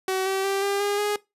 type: tone with pitch steps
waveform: sawtooth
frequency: 378 / 385.1 / 392.2 / 399.6 / 407 / 414.6 Hz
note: F#4 / G4 / G4 / G4 / G#4 / G#4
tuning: +37 / -31 / +1 / +33 / -35 / -3 cents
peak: -19 dBFS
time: 0.08-1.16 s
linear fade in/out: 2 ms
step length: 180 ms
effects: noise-tail reverb RT60 0.2 s tail -20 dB re dry + resampled to 32000 Hz